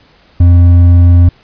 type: tone with hard clipping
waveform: triangle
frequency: 87.31 Hz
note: F2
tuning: in tune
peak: -3 dBFS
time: 0.4-1.29 s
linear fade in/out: 5 ms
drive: 8 dB
effects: pink hiss -46 dBFS RMS until 1.43 s + resampled to 11025 Hz